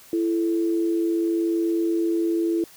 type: tone pair together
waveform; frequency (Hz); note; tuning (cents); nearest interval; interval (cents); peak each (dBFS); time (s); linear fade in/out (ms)
sine; 335 / 435.8; E4 / A4; +28 / -17; perfect fourth; 455; -20 / -30; 0.13-2.64; 2
effects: white hiss -49 dBFS RMS until 2.76 s